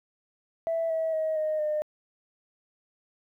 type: tone with pitch steps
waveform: sine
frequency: 659.3 / 645.7 / 632.4 / 619.4 / 606.7 Hz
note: E5 / E5 / D#5 / D#5 / D#5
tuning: 0 / -36 / +28 / -8 / -44 cents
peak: -24 dBFS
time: 0.67-1.82 s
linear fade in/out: 0 ms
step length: 230 ms
effects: tanh soft clip ceiling -21 dBFS + 11-bit